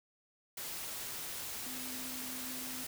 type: tone in noise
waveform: sine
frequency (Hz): 254.9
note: C4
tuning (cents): -45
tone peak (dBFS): -47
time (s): 1.66-2.84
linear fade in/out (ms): 5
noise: white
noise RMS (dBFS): -42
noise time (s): 0.57-2.87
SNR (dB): -8
effects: none